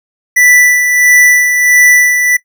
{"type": "tone with tremolo", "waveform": "square", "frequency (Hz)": 1975, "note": "B6", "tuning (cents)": 0, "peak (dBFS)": -4, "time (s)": [0.36, 2.37], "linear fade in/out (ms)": 10, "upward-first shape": "sine", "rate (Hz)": 1.5, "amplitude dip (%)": 50, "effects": ["noise-tail reverb RT60 0.1 s tail -19 dB re dry"]}